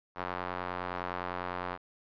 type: tone with band-pass filter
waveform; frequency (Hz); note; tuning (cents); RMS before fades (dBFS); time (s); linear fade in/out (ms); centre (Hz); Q
square; 44.94; F#1; -50; -37; 0.15-1.78; 50; 1100; 1.4
effects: resampled to 11025 Hz